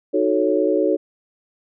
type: chord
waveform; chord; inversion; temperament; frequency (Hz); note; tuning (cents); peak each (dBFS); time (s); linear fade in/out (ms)
sine; D# half-diminished seventh; none; equal; 311.1 / 370 / 440 / 554.4; D#4 / F#4 / A4 / C#5; 0 / 0 / 0 / 0; -21; 0.13-0.97; 20
effects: none